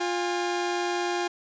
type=tone pair together; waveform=sawtooth; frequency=351.7 / 814 Hz; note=F4 / G#5; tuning=+12 / -35 cents; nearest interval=octave + minor third; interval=1453 cents; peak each=-23 / -27 dBFS; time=0-1.28 s; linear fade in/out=10 ms; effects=resampled to 16000 Hz